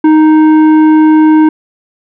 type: tone with tanh clipping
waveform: triangle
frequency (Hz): 311.1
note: D#4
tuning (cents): 0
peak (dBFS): -4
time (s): 0.04-1.49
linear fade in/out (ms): 5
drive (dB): 14
effects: none